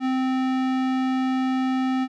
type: tone with low-pass filter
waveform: square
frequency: 260 Hz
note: C4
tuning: 11 cents flat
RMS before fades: -23 dBFS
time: 0-2.08 s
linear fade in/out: 50 ms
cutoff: 3100 Hz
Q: 0.58
effects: none